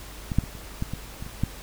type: clicks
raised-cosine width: 5 ms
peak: -15 / -7 / -23 / -28 / -14 / -17 / -23 / -28 / -10 dBFS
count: 9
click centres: 0.318 / 0.386 / 0.438 / 0.552 / 0.824 / 0.936 / 1.225 / 1.265 / 1.436 s
effects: added 50 Hz sine -43 dBFS peak until 1.62 s + pink hiss -43 dBFS RMS until 1.62 s